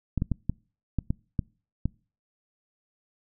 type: clicks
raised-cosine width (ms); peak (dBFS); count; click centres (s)
5; -13; 8; 0.177 / 0.221 / 0.317 / 0.496 / 0.987 / 1.105 / 1.392 / 1.856
effects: noise-tail reverb RT60 0.4 s tail -26 dB re dry